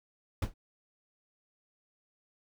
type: noise with exponential decay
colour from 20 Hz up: brown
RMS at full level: -22 dBFS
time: 0.42-0.54 s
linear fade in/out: 5 ms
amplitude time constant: 24 ms
effects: none